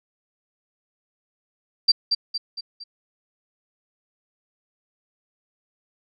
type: tone with echo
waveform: sine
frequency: 4699 Hz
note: D8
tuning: in tune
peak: -11 dBFS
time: 1.88-1.92 s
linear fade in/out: 10 ms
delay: 230 ms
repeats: 4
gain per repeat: -6 dB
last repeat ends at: 2.84 s
effects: none